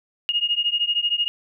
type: beating tone pair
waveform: sine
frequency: 2853 / 2866 Hz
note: F7 / F7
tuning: +36 / +44 cents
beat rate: 13 Hz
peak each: -22 / -23 dBFS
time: 0.29-1.28 s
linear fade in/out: 0 ms
effects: none